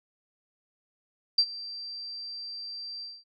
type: tone with ADSR envelope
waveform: sine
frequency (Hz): 4699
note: D8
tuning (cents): 0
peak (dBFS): -16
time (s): 1.38-3.24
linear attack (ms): 6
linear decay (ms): 63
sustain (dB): -20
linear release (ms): 220
effects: none